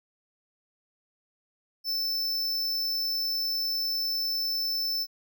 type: tone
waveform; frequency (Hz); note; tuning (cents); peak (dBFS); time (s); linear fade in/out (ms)
square; 5290; E8; +5; -27; 1.84-5.07; 50
effects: none